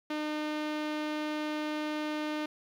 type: tone with low-pass filter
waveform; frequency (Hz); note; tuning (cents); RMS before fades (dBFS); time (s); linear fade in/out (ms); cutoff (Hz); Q
sawtooth; 303.6; D#4; -42; -34; 0.1-2.46; 5; 3700; 1.1
effects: 10-bit